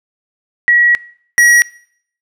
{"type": "tone pair in turn", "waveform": ["sine", "square"], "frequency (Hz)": [1919, 1911.7], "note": ["A#6", "A#6"], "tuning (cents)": [50, 43], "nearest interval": "unison", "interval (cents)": 7, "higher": "first", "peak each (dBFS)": -6, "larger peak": "neither", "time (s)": [[0.68, 0.95], [1.38, 1.62]], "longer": "first", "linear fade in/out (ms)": 0, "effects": ["noise-tail reverb RT60 0.6 s tail -22 dB re dry", "low-pass 12000 Hz 12 dB/octave"]}